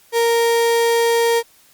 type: tone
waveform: 35% pulse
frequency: 464.9 Hz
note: A#4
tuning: 5 cents flat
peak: -12 dBFS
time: 0.12-1.43 s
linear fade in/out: 50 ms
effects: white hiss -52 dBFS RMS until 1.73 s + Opus 48 kbps